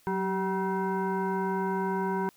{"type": "tone with frequency modulation", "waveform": "sine", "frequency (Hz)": 386.6, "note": "G4", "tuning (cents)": -24, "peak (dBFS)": -26, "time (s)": [0.07, 2.29], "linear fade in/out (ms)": 0, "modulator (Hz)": 573, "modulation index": 1.4, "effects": ["white hiss -62 dBFS RMS until 2.36 s"]}